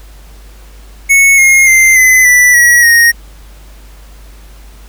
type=tone with pitch steps; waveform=square; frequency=2205 / 2145 / 2086 / 2029 / 1973.5 / 1919.6 / 1867.1 Hz; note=C#7 / C7 / C7 / B6 / B6 / B6 / A#6; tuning=-10 / +42 / -6 / +46 / -2 / -50 / +2 cents; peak=-4 dBFS; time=1.09-3.12 s; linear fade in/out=20 ms; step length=290 ms; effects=added 50 Hz sine -32 dBFS peak until 4.88 s + pink hiss -42 dBFS RMS until 4.88 s